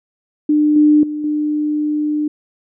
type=tone with level steps; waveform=sine; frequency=300 Hz; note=D4; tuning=37 cents sharp; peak=-10 / -7 / -20 / -15 dBFS; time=0.49-2.28 s; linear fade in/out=5 ms; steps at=0.76 / 1.03 / 1.24 s; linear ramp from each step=2 ms; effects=none